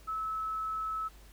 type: tone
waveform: sine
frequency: 1300 Hz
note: E6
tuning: 24 cents flat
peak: -32 dBFS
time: 0.07-1.09 s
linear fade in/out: 20 ms
effects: added 50 Hz sine -53 dBFS peak until 1.32 s + pink hiss -59 dBFS RMS until 1.32 s